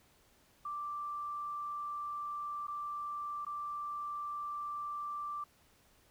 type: tone with dropouts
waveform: sine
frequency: 1174.7 Hz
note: D6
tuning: in tune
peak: -37 dBFS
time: 0.65-5.44 s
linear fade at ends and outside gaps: 5 ms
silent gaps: 2.67-2.68 / 3.45-3.465 s
effects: pink hiss -67 dBFS RMS until 6.1 s